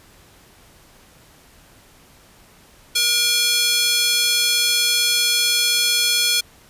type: tone with high-pass filter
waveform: square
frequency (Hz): 477.8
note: A#4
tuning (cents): +43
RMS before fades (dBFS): -18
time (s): 2.95-6.41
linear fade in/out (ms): 10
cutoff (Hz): 3500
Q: 1.5
effects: pink hiss -50 dBFS RMS until 6.69 s + resampled to 32000 Hz